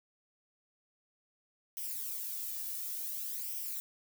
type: noise with flanger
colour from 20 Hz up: violet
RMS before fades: -39 dBFS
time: 1.77-3.8 s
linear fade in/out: 0 ms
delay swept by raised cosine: 0.35 to 1.75 ms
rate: 0.56 Hz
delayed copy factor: +0.6
effects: none